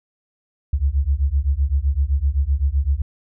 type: beating tone pair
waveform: sine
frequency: 66 / 73.8 Hz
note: C2 / D2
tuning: +16 / +9 cents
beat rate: 7.8 Hz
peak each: -19 dBFS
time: 0.73-3.02 s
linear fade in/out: 5 ms
effects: none